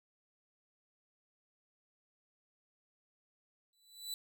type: tone with exponential growth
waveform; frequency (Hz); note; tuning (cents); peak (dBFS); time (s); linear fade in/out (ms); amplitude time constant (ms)
sawtooth; 3971; B7; +9; -33; 3.73-4.14; 1; 87
effects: none